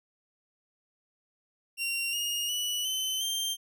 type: tone with pitch steps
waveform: sawtooth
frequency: 2757 / 2853 / 2951 / 3054 / 3160 Hz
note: F7 / F7 / F#7 / G7 / G7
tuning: -23 / +36 / -5 / -46 / +13 cents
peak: -26 dBFS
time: 1.77-3.57 s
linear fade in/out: 50 ms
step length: 360 ms
effects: none